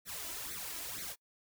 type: noise with flanger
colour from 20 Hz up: white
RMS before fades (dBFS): -42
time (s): 0.05-1.16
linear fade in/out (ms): 50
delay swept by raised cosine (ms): 0.49 to 3.09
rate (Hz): 2.1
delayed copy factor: +0.85
effects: noise-tail reverb RT60 0.1 s tail -25 dB re dry